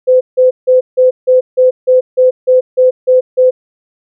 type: tone bursts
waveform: sine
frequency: 510 Hz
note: C5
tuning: 44 cents flat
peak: -4 dBFS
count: 12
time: 0.07-3.51 s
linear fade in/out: 20 ms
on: 140 ms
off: 160 ms
effects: none